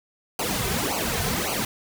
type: noise with flanger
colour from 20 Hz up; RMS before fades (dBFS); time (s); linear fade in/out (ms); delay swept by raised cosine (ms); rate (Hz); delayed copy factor
pink; -26; 0.39-1.65; 2; 0.55 to 3.65; 1.8; -1
effects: none